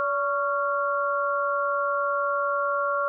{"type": "tone cluster", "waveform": "sine", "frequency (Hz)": [572, 1114, 1383], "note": ["D5", "C#6", "F6"], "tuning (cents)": [-46, 8, -17], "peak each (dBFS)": -27, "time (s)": [0, 3.08], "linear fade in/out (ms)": 0, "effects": []}